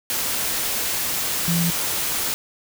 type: tone in noise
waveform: sine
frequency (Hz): 170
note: F3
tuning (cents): -46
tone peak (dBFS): -19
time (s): 1.48-1.7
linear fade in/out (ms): 0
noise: white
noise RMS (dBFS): -24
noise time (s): 0.1-2.34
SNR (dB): +2
effects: none